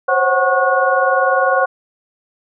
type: tone cluster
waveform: sine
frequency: 522 / 542 / 744 / 1096 / 1452 Hz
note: C5 / C#5 / F#5 / C#6 / F#6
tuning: -4 / -39 / +9 / -20 / -33 cents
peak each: -18 dBFS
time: 0.08-1.66 s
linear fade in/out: 10 ms
effects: none